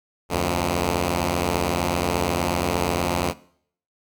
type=beating tone pair; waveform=5% pulse; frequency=73.42 / 88.42 Hz; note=D2 / F2; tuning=0 / +22 cents; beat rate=15 Hz; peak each=-15 / -11 dBFS; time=0.29-3.34 s; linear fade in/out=50 ms; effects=noise-tail reverb RT60 0.6 s tail -20 dB re dry + Opus 48 kbps